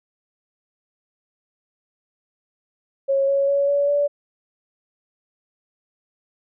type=tone with pitch steps; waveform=sine; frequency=547 / 554.3 / 561.7 / 569.2 / 576.9 Hz; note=C#5 / C#5 / C#5 / C#5 / D5; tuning=-23 / 0 / +23 / +46 / -31 cents; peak=-16 dBFS; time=3.08-4.08 s; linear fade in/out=20 ms; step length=200 ms; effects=none